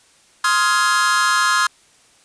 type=chord; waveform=45% pulse; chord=F minor seventh; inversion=second; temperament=just; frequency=1047.7 / 1257.2 / 1396.9 / 1676.3 Hz; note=C6 / Eb6 / F6 / Ab6; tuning=+2 / +18 / 0 / +16 cents; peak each=-20 dBFS; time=0.44-1.67 s; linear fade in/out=5 ms; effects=white hiss -53 dBFS RMS until 2.24 s + resampled to 22050 Hz